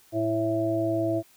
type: harmonic tone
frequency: 110.1 Hz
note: A2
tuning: 2 cents sharp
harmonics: 1 / 3 / 5 / 6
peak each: -32 / -26 / -35 / -27 dBFS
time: 0.12-1.23 s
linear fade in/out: 50 ms
effects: white hiss -58 dBFS RMS until 1.36 s